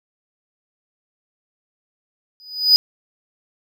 triangle tone with exponential growth, 4970 Hz, D#8, 3 cents flat, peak -4 dBFS, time 2.4-2.76 s, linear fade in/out 0 ms, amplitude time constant 77 ms, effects none

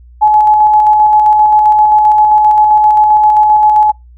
sine tone with tremolo, 850 Hz, G#5, 40 cents sharp, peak -3 dBFS, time 0.21-3.92 s, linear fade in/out 20 ms, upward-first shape square, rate 7.6 Hz, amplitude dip 25%, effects noise-tail reverb RT60 0.2 s tail -26 dB re dry + added 60 Hz sine -35 dBFS peak until 4.17 s

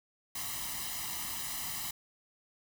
white noise with comb filter, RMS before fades -38 dBFS, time 0.35-1.91 s, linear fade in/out 5 ms, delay 1 ms, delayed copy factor +0.8, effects none

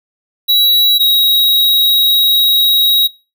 square tone pair in turn, 3899 / 3819 Hz, B7 / A#7, -23 / +41 cents, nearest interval unison, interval 36 cents, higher first, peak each -8 dBFS, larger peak neither, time 0.48-0.99 / 0.99-3.08 s, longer second, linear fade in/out 20 ms, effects noise-tail reverb RT60 0.3 s tail -23 dB re dry

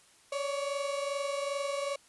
35% pulse tone pair together, 557.5 / 580 Hz, C#5 / D5, +10 / -22 cents, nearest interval minor second, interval 68 cents, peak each -31 / -36 dBFS, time 0.32-1.96 s, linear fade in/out 5 ms, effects white hiss -61 dBFS RMS until 2.08 s + resampled to 24000 Hz

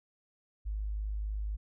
sine tone, 51.91 Hz, G#1, in tune, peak -32 dBFS, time 0.65-1.57 s, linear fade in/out 20 ms, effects none

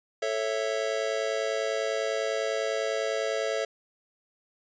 square chord, A major, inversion none, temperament just, 440 / 550 / 660 Hz, A4 / C#5 / E5, 0 / -14 / +2 cents, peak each -32 dBFS, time 0.22-3.65 s, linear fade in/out 5 ms, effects resampled to 16000 Hz

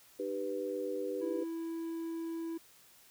sine chord, Eb augmented, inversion none, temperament equal with one note detuned, 303.7 / 392 / 493.9 Hz, Eb4 / G4 / B4, -42 / 0 / 0 cents, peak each -41 / -38 / -37 dBFS, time 0.19-1.44 s, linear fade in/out 10 ms
triangle tone, 330 Hz, E4, 2 cents sharp, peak -34 dBFS, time 1.21-2.58 s, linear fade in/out 10 ms
effects white hiss -61 dBFS RMS until 3.1 s

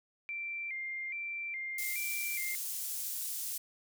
sine tone with vibrato, 2225 Hz, C#7, 6 cents sharp, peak -36 dBFS, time 0.29-2.55 s, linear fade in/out 0 ms, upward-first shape square, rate 1.2 Hz, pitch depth 94 cents each way
pink high-pass noise, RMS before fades -38 dBFS, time 1.78-3.58 s, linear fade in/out 5 ms, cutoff 8800 Hz, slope 12 dB/octave
effects none

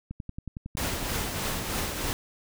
click train, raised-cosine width 5 ms, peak -23 dBFS, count 13, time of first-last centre 0.11-1.211 s, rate 10.9 Hz
pink noise with tremolo, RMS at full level -29 dBFS, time 0.77-2.13 s, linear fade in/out 0 ms, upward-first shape triangle, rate 3.2 Hz, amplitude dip 45%
effects none

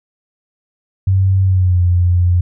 sine tone with pitch glide, 95.5 to 88.59 Hz, G2 to F2, -45 to +25 cents, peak -9 dBFS, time 1.07-2.41 s, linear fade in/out 5 ms, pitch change -130 cents, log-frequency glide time 1.43-1.81 s, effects none

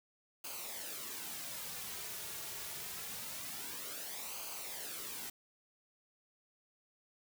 white noise with flanger, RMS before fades -44 dBFS, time 0.44-5.3 s, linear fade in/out 5 ms, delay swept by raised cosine 0.54 to 3.94 ms, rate 0.25 Hz, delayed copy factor -0.6, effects none

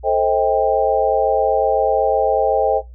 sine chord, A half-diminished seventh, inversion none, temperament just, 440 / 528 / 633.6 / 792 Hz, A4 / C5 / Eb5 / G5, 0 / +16 / +31 / +18 cents, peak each -19 / -19 / -20 / -18 dBFS, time 0.03-2.82 s, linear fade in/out 50 ms, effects noise-tail reverb RT60 0.2 s tail -17 dB re dry + added 60 Hz sine -35 dBFS peak until 2.94 s

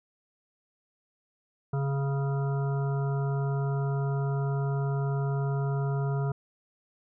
harmonic tone, 138.5 Hz, C#3, 1 cent flat, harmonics 1 / 3 / 5 / 7 / 9 / 10, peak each -26 / -36 / -40 / -43 / -45 / -46 dBFS, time 1.73-6.32 s, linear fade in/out 5 ms, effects none

